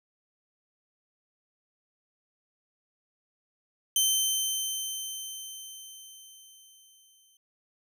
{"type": "tone with exponential decay", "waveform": "15% pulse", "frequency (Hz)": 3095, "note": "G7", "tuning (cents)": -23, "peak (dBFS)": -14, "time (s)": [3.96, 7.37], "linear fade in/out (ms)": 2, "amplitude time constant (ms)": 740, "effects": []}